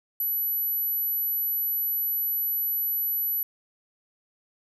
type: tone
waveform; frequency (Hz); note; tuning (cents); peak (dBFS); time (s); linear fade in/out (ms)
sine; 11860; F#9; +3; -24; 0.2-3.43; 2
effects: none